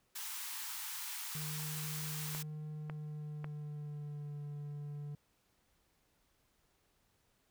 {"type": "high-pass noise", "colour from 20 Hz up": "white", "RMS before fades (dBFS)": -43, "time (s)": [0.15, 2.43], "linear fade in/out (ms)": 10, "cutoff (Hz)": 800, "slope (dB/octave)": 96}
{"type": "tone with pitch glide", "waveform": "triangle", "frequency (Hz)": [152.5, 146.12], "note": ["D#3", "D3"], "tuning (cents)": [-34, -8], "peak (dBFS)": -39, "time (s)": [1.35, 5.15], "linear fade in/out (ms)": 2, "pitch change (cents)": -74, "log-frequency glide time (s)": [2.75, 4.39]}
{"type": "clicks", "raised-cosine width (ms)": 0.5, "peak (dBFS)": -29, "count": 3, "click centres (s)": [2.349, 2.898, 3.444]}
{"effects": ["pink hiss -75 dBFS RMS until 7.5 s"]}